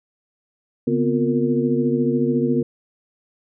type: tone cluster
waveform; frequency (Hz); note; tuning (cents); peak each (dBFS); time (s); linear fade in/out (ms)
sine; 140.6 / 243.3 / 257.3 / 353.4 / 459.8; C#3 / B3 / C4 / F4 / A#4; +25 / -26 / -29 / +21 / -24; -26 / -20 / -24 / -24 / -24; 0.87-2.63; 5
effects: none